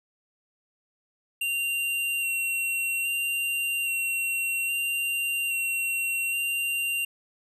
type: tone with vibrato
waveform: square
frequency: 2755 Hz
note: F7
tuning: 24 cents flat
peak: -26 dBFS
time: 1.41-7.05 s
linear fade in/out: 5 ms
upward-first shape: square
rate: 0.61 Hz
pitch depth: 12 cents each way
effects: none